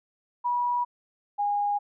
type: tone pair in turn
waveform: sine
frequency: 971 / 818.8 Hz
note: B5 / G#5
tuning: -30 / -25 cents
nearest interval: minor third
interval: 295 cents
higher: first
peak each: -23 dBFS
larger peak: neither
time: 0.44-0.85 / 1.38-1.79 s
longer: neither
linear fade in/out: 20 ms
effects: none